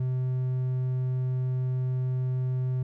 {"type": "tone", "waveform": "triangle", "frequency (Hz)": 128.1, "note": "C3", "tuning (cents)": -36, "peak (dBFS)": -23, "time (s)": [0, 2.83], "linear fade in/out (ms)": 5, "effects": []}